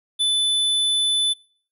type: tone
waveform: square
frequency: 3500 Hz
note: A7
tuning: 10 cents flat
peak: -18 dBFS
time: 0.19-1.34 s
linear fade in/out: 20 ms
effects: noise-tail reverb RT60 0.5 s tail -23 dB re dry + resampled to 32000 Hz